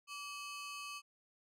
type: ring-modulated tone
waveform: sawtooth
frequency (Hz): 1864.7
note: A#6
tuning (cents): 0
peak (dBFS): -37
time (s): 0.07-1.02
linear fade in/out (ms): 50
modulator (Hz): 708
effects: low-pass 10000 Hz 12 dB/octave